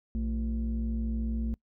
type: tone pair together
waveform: sine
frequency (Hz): 59.67 / 225.3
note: A#1 / A3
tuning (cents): +41 / +41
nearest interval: octave + major seventh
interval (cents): 2300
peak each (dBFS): -28 / -31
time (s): 0.15-1.54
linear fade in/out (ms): 0
effects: noise-tail reverb RT60 0.1 s tail -25 dB re dry + tanh soft clip ceiling -24 dBFS